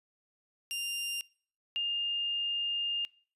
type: tone pair in turn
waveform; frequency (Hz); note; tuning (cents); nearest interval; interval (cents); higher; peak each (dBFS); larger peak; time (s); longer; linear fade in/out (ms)
sawtooth / sine; 2794 / 2817; F7 / F7; 0 / +14; unison; 14; second; -30 / -29; second; 0.71-1.21 / 1.76-3.05; second; 0
effects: noise-tail reverb RT60 0.5 s tail -24 dB re dry + resampled to 32000 Hz